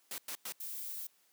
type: noise bursts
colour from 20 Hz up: white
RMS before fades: -41 dBFS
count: 3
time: 0.11-0.523 s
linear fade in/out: 2 ms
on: 71 ms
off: 100 ms
type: noise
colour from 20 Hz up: violet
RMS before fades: -42 dBFS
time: 0.6-1.07 s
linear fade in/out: 5 ms
effects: white hiss -70 dBFS RMS until 1.32 s + high-pass 200 Hz 12 dB/octave